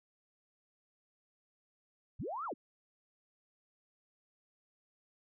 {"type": "linear two-way sweep", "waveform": "sine", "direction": "up then down", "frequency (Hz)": [53.9, 1406, 162.4], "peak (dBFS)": -37, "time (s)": [2.19, 2.54], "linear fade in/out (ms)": 10, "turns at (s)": 2.45, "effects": []}